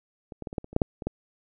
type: clicks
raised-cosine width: 2 ms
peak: -26 / -23 / -20 / -24 / -14 / -28 / -29 / -8 / -7 / -22 / -14 dBFS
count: 11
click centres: 0.322 / 0.423 / 0.472 / 0.529 / 0.582 / 0.644 / 0.73 / 0.764 / 0.818 / 1.022 / 1.07 s
effects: none